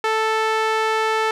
sawtooth tone with band-pass filter, 440 Hz, A4, in tune, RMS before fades -20 dBFS, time 0.04-1.31 s, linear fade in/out 2 ms, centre 1400 Hz, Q 0.73, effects none

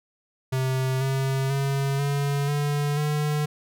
square tone with pitch steps, 130.81 / 134.33 / 137.95 / 141.66 / 145.48 / 149.4 Hz, C3 / C3 / C#3 / C#3 / D3 / D3, 0 / +46 / -8 / +38 / -16 / +30 cents, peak -23 dBFS, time 0.52-3.46 s, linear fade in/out 10 ms, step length 490 ms, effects none

